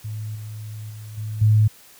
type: tone with level steps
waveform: sine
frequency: 107.6 Hz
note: A2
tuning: 38 cents flat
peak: -27 / -31 / -34 / -26 / -12 dBFS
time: 0.04-1.68 s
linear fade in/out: 10 ms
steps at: 0.35 / 0.9 / 1.17 / 1.41 s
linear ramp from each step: 10 ms
effects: white hiss -49 dBFS RMS until 1.99 s